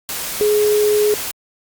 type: tone in noise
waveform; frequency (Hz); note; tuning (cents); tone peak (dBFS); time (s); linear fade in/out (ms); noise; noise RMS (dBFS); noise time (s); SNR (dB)
sine; 420.1; G#4; +20; -12; 0.41-1.14; 0; white; -25; 0.09-1.31; +10
effects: Opus 48 kbps